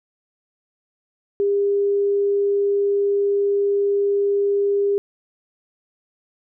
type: tone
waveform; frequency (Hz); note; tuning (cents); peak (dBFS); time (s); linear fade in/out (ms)
sine; 402.4; G4; +45; -16; 1.4-4.98; 0
effects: none